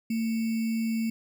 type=tone with sample-and-hold; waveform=sine; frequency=225.4 Hz; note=A3; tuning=42 cents sharp; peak=-25 dBFS; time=0.1-1.1 s; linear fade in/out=5 ms; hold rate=2450 Hz; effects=none